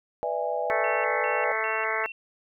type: chord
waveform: sine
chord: E dominant seventh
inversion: second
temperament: just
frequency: 494.4 / 593.3 / 659.3 / 824.1 Hz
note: B4 / D5 / E5 / G#5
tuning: +2 / +18 / 0 / -14 cents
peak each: -31 dBFS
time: 0.23-1.52 s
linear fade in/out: 0 ms
type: harmonic tone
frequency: 220 Hz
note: A3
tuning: in tune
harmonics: 2 / 3 / 4 / 5 / 6 / 7 / 8 / 9 / 10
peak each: -34 / -34 / -34 / -34 / -34 / -34 / -34 / -34 / -34 dBFS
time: 0.7-2.06 s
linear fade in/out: 0 ms
type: tone with vibrato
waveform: sine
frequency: 2349 Hz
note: D7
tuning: in tune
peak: -35 dBFS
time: 0.84-2.12 s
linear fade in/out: 2 ms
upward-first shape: square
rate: 2.5 Hz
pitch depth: 250 cents each way
effects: none